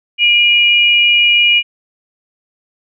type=tone pair together; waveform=sine; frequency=2401 / 2894 Hz; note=D7 / F#7; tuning=+38 / -39 cents; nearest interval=minor third; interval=323 cents; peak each=-10 dBFS; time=0.18-1.63 s; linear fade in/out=50 ms; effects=none